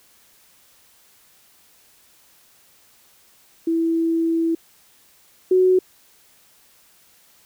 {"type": "tone pair in turn", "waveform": "sine", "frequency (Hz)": [329.6, 370], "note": ["E4", "F#4"], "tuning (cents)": [0, 0], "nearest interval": "major second", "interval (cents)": 200, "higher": "second", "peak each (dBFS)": [-17, -12], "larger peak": "second", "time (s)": [[3.67, 4.55], [5.51, 5.79]], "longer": "first", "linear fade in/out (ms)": 5, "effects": ["white hiss -55 dBFS RMS until 7.45 s"]}